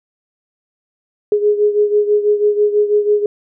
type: beating tone pair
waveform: sine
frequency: 415.3 / 421.4 Hz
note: G#4 / G#4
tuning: 0 / +25 cents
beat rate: 6.1 Hz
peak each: -12 / -17 dBFS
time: 1.32-3.26 s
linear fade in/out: 2 ms
effects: none